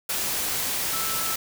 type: tone in noise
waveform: sine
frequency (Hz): 1318.5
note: E6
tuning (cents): 0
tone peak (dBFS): -33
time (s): 0.93-1.35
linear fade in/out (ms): 5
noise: white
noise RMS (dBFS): -27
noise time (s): 0.09-1.36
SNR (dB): -9
effects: none